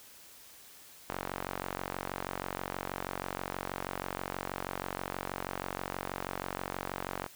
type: tone with band-pass filter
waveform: sawtooth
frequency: 46.25 Hz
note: F#1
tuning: in tune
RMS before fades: -39 dBFS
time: 1.09-7.27 s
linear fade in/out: 10 ms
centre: 1100 Hz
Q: 0.88
effects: white hiss -54 dBFS RMS until 7.35 s